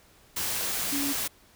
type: tone in noise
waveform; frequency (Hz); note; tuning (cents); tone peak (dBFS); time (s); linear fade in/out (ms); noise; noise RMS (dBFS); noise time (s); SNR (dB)
sine; 281.9; C#4; +29; -29; 0.92-1.13; 10; white; -30; 0.36-1.28; -2
effects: pink hiss -58 dBFS RMS until 1.55 s